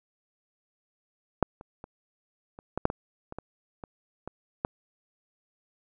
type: clicks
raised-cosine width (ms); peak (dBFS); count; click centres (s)
1; -6 / -30 / -27 / -30 / -15 / -6 / -18 / -25 / -22 / -25 / -22 / -12; 12; 1.427 / 1.611 / 1.841 / 2.589 / 2.776 / 2.854 / 2.901 / 3.324 / 3.386 / 3.838 / 4.276 / 4.649
effects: none